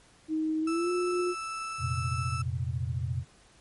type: tone with pitch glide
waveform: sine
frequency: 314.2 to 356.8 Hz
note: D#4 to F4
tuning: +17 to +37 cents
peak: -26 dBFS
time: 0.28-1.35 s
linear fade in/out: 50 ms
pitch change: +220 cents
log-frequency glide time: 0.61-0.91 s
type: tone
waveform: 35% pulse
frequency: 1318.5 Hz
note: E6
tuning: in tune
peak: -32 dBFS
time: 0.67-2.42 s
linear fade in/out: 5 ms
type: chord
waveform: sine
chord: F suspended fourth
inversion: none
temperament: equal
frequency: 87.31 / 116.54 / 130.81 Hz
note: F2 / Bb2 / C3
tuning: 0 / 0 / 0 cents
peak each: -33 dBFS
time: 1.78-3.25 s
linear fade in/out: 50 ms
effects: pink hiss -59 dBFS RMS until 3.6 s + MP3 48 kbps